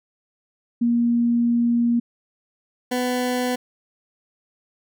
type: tone pair in turn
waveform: sine / 20% pulse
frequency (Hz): 236.6 / 249.4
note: A#3 / B3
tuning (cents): +26 / +17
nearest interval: minor second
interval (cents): 91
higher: second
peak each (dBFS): -16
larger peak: neither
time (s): 0.81-2 / 2.91-3.56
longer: first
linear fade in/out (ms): 10
effects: none